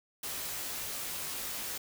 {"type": "noise with comb filter", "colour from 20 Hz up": "white", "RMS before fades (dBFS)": -38, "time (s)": [0.23, 1.78], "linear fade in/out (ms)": 5, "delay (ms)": 16, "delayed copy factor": -0.5, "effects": []}